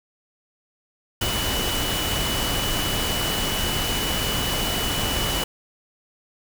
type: tone in noise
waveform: sine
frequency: 2960 Hz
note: F#7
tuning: in tune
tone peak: -28 dBFS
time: 1.21-5.44 s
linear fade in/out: 5 ms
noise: pink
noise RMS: -25 dBFS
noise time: 1.21-5.44 s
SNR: -6 dB
effects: none